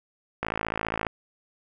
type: click train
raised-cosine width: 0.5 ms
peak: -12 dBFS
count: 36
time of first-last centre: 0.43-1.068 s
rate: 54.9 Hz
effects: none